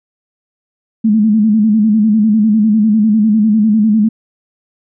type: tone with vibrato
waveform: sine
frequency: 215.2 Hz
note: A3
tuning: 38 cents flat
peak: -7 dBFS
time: 1.04-4.09 s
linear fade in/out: 10 ms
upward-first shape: square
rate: 10 Hz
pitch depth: 63 cents each way
effects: none